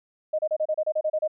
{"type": "tone bursts", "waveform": "sine", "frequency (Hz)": 620, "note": "D#5", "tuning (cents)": -6, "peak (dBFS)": -21, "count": 11, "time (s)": [0.33, 1.278], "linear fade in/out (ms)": 10, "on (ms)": 58, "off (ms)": 31, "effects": []}